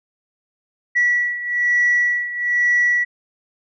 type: beating tone pair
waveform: sine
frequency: 1943 / 1944.1 Hz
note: B6 / B6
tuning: -29 / -28 cents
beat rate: 1.1 Hz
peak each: -16 / -20 dBFS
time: 0.95-3.05 s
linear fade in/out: 20 ms
effects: tanh soft clip ceiling -9 dBFS